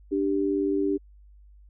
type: tone pair together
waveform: sine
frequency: 294.8 / 392.7 Hz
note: D4 / G4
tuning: +7 / +3 cents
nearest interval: perfect fourth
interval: 496 cents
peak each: -25 dBFS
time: 0.11-0.98 s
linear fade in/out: 20 ms
effects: added 50 Hz sine -49 dBFS peak until 1.69 s